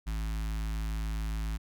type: tone with notch filter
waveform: square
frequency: 53.6 Hz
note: A1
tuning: 45 cents flat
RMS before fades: -33 dBFS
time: 0.06-1.58 s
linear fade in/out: 20 ms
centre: 490 Hz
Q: 0.62
effects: none